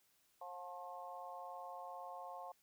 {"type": "harmonic tone with a mistuned harmonic", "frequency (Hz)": 178.7, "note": "F3", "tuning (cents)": 40, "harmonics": [3, 4, 5, 6], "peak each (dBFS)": [-54, -50, -52, -53], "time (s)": [0.41, 2.52], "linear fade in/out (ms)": 5, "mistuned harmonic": 5, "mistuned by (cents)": -32, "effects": ["white hiss -75 dBFS RMS until 2.62 s"]}